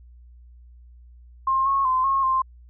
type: tone with pitch steps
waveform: sine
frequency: 1063 / 1094 / 1032 / 1085 / 1051 Hz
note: C6 / C#6 / C6 / C#6 / C6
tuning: +27 / -23 / -24 / -37 / +7 cents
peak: -18 dBFS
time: 1.47-2.42 s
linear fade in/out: 5 ms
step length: 190 ms
effects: added 60 Hz sine -45 dBFS peak until 2.69 s